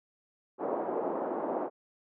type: band-pass noise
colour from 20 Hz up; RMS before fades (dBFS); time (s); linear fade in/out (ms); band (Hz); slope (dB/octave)
pink; -33; 0.58-1.7; 50; 300 to 910; 24
effects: none